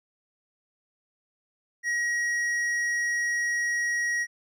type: tone with hard clipping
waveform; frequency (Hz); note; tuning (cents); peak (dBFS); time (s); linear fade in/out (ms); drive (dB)
sine; 1900; A#6; +33; -26; 1.83-4.27; 50; 7
effects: none